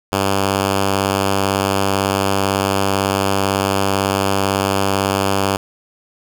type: tone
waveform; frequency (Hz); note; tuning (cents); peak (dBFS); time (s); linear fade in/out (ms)
5% pulse; 98; G2; 0; -4; 0.12-5.57; 5
effects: none